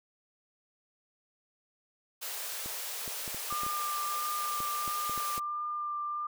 white high-pass noise, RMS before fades -38 dBFS, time 2.21-5.4 s, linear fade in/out 20 ms, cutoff 410 Hz, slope 48 dB/octave
clicks, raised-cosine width 2 ms, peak -30 dBFS, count 12, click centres 2.66 / 3.078 / 3.278 / 3.346 / 3.526 / 3.634 / 3.665 / 4.604 / 4.878 / 5.096 / 5.177 / 5.379 s
sine tone with vibrato, 1195 Hz, D6, 30 cents sharp, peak -32 dBFS, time 3.5-6.27 s, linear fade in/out 5 ms, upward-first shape sine, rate 1.5 Hz, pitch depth 12 cents each way
effects none

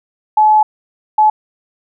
sine tone bursts at uneven times, 857 Hz, A5, 46 cents flat, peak -6 dBFS, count 2, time 0.37-0.63 / 1.18-1.3 s, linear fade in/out 5 ms, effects none

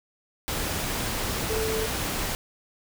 sine tone in noise, 440 Hz, A4, in tune, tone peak -27 dBFS, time 1.5-1.86 s, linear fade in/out 0 ms, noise pink, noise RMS -29 dBFS, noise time 0.48-2.35 s, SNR -1 dB, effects none

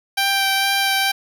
10% pulse tone with vibrato, 784 Hz, G5, in tune, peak -8 dBFS, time 0.17-1.12 s, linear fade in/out 10 ms, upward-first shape sine, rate 2.2 Hz, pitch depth 11 cents each way, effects 8-bit

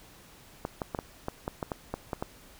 clicks, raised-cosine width 1 ms, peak -17 dBFS, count 11, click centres 0.651 / 0.818 / 0.948 / 0.989 / 1.284 / 1.479 / 1.628 / 1.718 / 1.94 / 2.132 / 2.225 s, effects pink hiss -54 dBFS RMS until 2.59 s

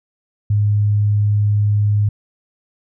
sine tone, 103.83 Hz, G#2, in tune, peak -12 dBFS, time 0.5-2.09 s, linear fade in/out 5 ms, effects none

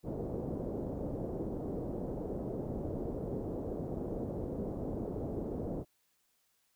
white low-pass noise, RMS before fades -38 dBFS, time 0.03-5.85 s, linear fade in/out 50 ms, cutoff 510 Hz, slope 24 dB/octave, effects white hiss -75 dBFS RMS until 6.75 s

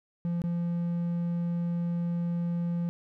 triangle tone with dropouts, 171.9 Hz, F3, 27 cents flat, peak -25 dBFS, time 0.25-2.89 s, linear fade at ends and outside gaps 0 ms, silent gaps 0.418-0.439 s, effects none

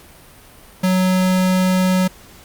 square tone, 185.2 Hz, F#3, 2 cents sharp, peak -14 dBFS, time 0.83-2.08 s, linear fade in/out 10 ms, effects pink hiss -44 dBFS RMS until 2.44 s + Opus 48 kbps

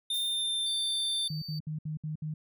square tone with pitch glide, 3617 to 3569 Hz, A7 to A7, +47 to +24 cents, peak -29 dBFS, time 0.1-1.28 s, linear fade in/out 5 ms, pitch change -23 cents, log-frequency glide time 0.26-0.66 s
violet noise with exponential decay, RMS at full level -41 dBFS, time 0.14-0.65 s, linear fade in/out 2 ms, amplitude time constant 110 ms
triangle tone, 4589 Hz, D8, 41 cents flat, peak -39 dBFS, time 0.66-1.59 s, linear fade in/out 5 ms
sine tone bursts, 154.2 Hz, D#3, 15 cents flat, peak -32 dBFS, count 6, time 1.3-2.34 s, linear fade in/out 5 ms, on 120 ms, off 64 ms
effects none

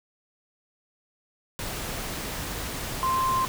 sine tone in noise, 1046.5 Hz, C6, in tune, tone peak -22 dBFS, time 3.03-3.45 s, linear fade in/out 0 ms, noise pink, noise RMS -33 dBFS, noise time 1.59-3.48 s, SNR +8 dB, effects none

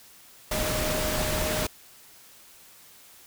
sine tone in noise, 617 Hz, D#5, 15 cents flat, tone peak -31 dBFS, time 0.51-1.67 s, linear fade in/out 5 ms, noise pink, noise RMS -28 dBFS, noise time 0.51-1.67 s, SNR -6 dB, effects white hiss -52 dBFS RMS until 3.26 s

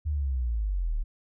sine linear sweep, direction down, 77.78 to 33.96 Hz, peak -25 dBFS, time 0.05-1.04 s, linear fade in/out 20 ms, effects none

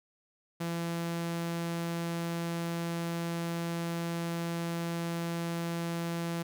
sawtooth tone, 168.9 Hz, E3, 42 cents sharp, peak -28 dBFS, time 0.6-6.43 s, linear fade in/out 10 ms, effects none

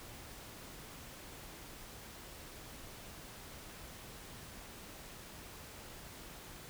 silence, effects pink hiss -51 dBFS RMS until 6.69 s

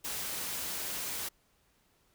white noise, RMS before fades -37 dBFS, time 0.04-1.29 s, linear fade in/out 10 ms, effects pink hiss -70 dBFS RMS until 2.14 s

